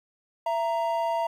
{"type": "tone pair together", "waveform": "triangle", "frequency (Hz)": [669.3, 932.3], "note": ["E5", "A#5"], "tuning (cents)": [26, 0], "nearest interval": "tritone", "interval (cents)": 574, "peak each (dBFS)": -25, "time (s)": [0.46, 1.27], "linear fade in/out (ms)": 5, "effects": ["10-bit"]}